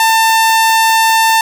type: tone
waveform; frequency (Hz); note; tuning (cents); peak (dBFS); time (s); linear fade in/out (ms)
sawtooth; 895; A5; +29; -4; 0-1.41; 2
effects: none